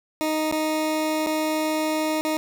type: tone with dropouts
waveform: 20% pulse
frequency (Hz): 311.1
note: D#4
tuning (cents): 0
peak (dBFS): -17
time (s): 0.21-2.37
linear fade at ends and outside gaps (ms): 0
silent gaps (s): 0.513-0.525 / 1.263-1.269 / 2.21-2.25
effects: none